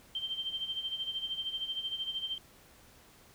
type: tone with tremolo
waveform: sine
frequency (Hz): 3136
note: G7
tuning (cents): 0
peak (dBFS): -31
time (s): 0.15-2.38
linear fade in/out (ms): 2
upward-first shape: sine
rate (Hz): 13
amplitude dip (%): 70
effects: pink hiss -59 dBFS RMS until 3.34 s